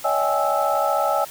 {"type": "tone cluster", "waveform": "sine", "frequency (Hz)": [569, 642, 782, 838, 1313], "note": ["C#5", "E5", "G5", "G#5", "E6"], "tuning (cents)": [45, -46, -4, 15, -7], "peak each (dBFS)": -24, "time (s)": [0.04, 1.25], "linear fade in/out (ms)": 10, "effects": ["tanh soft clip ceiling -7 dBFS", "white hiss -39 dBFS RMS until 1.3 s"]}